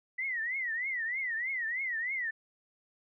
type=tone with vibrato; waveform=sine; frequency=1964 Hz; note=B6; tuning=10 cents flat; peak=-31 dBFS; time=0.18-2.31 s; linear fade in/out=10 ms; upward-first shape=triangle; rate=3.2 Hz; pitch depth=200 cents each way; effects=none